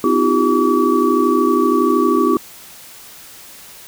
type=tone cluster; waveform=sine; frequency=254.5 / 314.6 / 347.3 / 396.1 / 1143 Hz; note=C4 / D#4 / F4 / G4 / D6; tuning=-48 / +19 / -10 / +18 / -47 cents; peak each=-18 dBFS; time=0.04-2.37 s; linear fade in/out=2 ms; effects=white hiss -39 dBFS RMS until 3.87 s